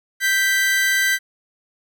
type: tone pair together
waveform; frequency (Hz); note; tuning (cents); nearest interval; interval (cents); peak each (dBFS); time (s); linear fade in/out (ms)
40% pulse; 1568 / 1975.5; G6 / B6; 0 / 0; major third; 400; -18; 0.2-1.19; 50
effects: none